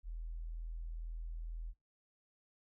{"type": "tone", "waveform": "sine", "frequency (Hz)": 41.08, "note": "E1", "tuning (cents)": -5, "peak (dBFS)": -40, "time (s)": [0.03, 1.74], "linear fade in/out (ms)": 50, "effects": ["noise-tail reverb RT60 0.2 s tail -26 dB re dry"]}